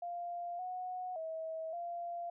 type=tone with pitch steps; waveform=sine; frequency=697 / 733 / 644 / 691 Hz; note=F5 / F#5 / E5 / F5; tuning=-4 / -16 / -41 / -19 cents; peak=-38 dBFS; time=0.02-2.3 s; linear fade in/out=5 ms; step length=570 ms; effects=none

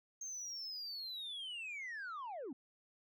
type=linear sweep; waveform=sine; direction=down; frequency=6430 to 231.4 Hz; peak=-40 dBFS; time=0.21-2.53 s; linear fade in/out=5 ms; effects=tanh soft clip ceiling -41 dBFS

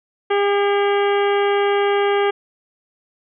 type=harmonic tone with a mistuned harmonic; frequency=403.7 Hz; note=G#4; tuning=49 cents flat; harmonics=1 / 2 / 3 / 4 / 5 / 6 / 7 / 8; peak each=-16 / -22 / -26 / -28 / -30 / -32 / -33 / -34 dBFS; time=0.3-2.31 s; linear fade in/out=10 ms; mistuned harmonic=6; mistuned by=-83 cents; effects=none

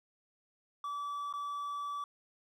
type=tone with dropouts; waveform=triangle; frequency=1153 Hz; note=D6; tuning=32 cents flat; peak=-34 dBFS; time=0.84-2.04 s; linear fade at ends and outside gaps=2 ms; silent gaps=1.327-1.337 s; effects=none

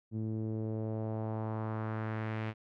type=tone with low-pass filter sweep; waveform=sawtooth; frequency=109.8 Hz; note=A2; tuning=3 cents flat; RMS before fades=-36 dBFS; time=0.11-2.54 s; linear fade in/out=50 ms; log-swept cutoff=270 to 2500 Hz; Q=1.7; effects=none

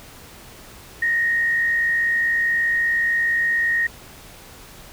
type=tone with frequency modulation; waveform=sine; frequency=1864.7 Hz; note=A#6; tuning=in tune; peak=-17 dBFS; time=1.02-3.87 s; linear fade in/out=5 ms; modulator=63.3 Hz; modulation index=0.47; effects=pink hiss -43 dBFS RMS until 4.92 s

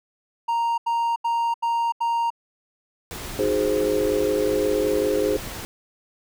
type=tone bursts; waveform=triangle; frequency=931 Hz; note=A#5; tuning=2 cents flat; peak=-18 dBFS; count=5; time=0.48-2.304 s; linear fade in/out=10 ms; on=300 ms; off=81 ms
type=noise; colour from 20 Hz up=pink; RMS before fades=-34 dBFS; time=3.11-5.65 s; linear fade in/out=0 ms
type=chord; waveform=sine; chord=Ab dominant seventh; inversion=second; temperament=equal; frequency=311.1 / 370 / 415.3 / 523.3 Hz; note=Eb4 / Gb4 / Ab4 / C5; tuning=0 / 0 / 0 / 0 cents; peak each=-27 / -28 / -22 / -24 dBFS; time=3.39-5.37 s; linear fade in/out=2 ms
effects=none

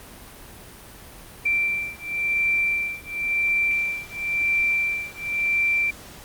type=beating tone pair; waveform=sine; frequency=2349 / 2349.95 Hz; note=D7 / D7; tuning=0 / 0 cents; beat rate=0.95 Hz; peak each=-24 dBFS; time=1.45-5.91 s; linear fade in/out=10 ms; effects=pink hiss -43 dBFS RMS until 6.24 s + Opus 32 kbps

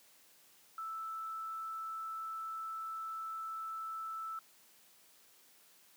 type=tone; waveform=sine; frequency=1318.5 Hz; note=E6; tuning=in tune; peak=-39 dBFS; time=0.78-4.39 s; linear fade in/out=2 ms; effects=white hiss -64 dBFS RMS until 5.96 s + high-pass 150 Hz 12 dB/octave

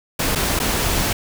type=noise with dropouts; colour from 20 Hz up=pink; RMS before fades=-20 dBFS; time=0.19-1.13 s; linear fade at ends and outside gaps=5 ms; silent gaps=0.352-0.356 / 0.592-0.599 s; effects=none

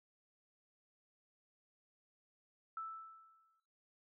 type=tone with exponential decay; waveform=sine; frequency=1318.5 Hz; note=E6; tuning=in tune; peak=-39 dBFS; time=2.77-3.6 s; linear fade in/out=2 ms; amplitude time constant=180 ms; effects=noise-tail reverb RT60 0.6 s tail -17 dB re dry

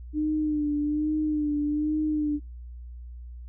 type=tone with vibrato; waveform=sine; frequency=300.6 Hz; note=D4; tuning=40 cents sharp; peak=-23 dBFS; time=0.13-2.4 s; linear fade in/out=50 ms; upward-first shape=sine; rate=1.2 Hz; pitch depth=42 cents each way; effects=noise-tail reverb RT60 0.2 s tail -26 dB re dry + added 60 Hz sine -38 dBFS peak until 3.48 s

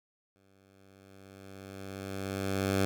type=tone with exponential growth; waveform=10% pulse; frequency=97 Hz; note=G2; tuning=18 cents flat; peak=-17 dBFS; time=0.36-2.85 s; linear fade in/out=0 ms; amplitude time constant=540 ms; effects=none

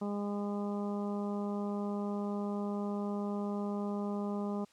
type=harmonic tone; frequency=204 Hz; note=G#3; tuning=31 cents flat; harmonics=1 / 2 / 3 / 4 / 5 / 6; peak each=-34 / -40 / -44 / -46 / -48 / -50 dBFS; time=0.01-4.65 s; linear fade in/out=10 ms; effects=white hiss -65 dBFS RMS until 4.72 s + low-pass 7000 Hz 12 dB/octave

